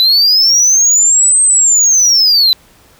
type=linear two-way sweep; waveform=sine; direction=up then down; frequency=3951 to 8372 to 3951 Hz; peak=-3 dBFS; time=0-2.53 s; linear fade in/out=0 ms; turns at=1.42 s; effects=tanh soft clip ceiling -5 dBFS + pink hiss -46 dBFS RMS until 2.99 s